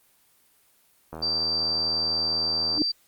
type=click train; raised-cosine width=1 ms; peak=-22 dBFS; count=133; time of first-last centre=1.13-2.778 s; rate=80.1 Hz
type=tone; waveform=sine; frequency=4676 Hz; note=D8; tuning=8 cents flat; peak=-23 dBFS; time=1.22-2.92 s; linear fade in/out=10 ms
type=tone with exponential growth; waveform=sine; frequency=300 Hz; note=D4; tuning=37 cents sharp; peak=-17 dBFS; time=2.71-2.82 s; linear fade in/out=1 ms; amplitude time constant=23 ms
effects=white hiss -62 dBFS RMS until 3.07 s + Opus 24 kbps